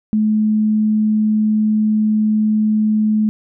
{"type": "tone", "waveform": "sine", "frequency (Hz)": 214.7, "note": "A3", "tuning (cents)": -42, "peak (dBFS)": -12, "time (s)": [0.13, 3.29], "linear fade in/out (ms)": 0, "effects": []}